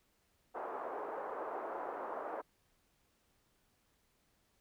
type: band-pass noise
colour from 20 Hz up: pink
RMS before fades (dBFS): -42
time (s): 0.54-2.42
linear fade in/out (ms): 20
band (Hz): 410 to 1200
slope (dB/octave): 24
effects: pink hiss -75 dBFS RMS until 4.6 s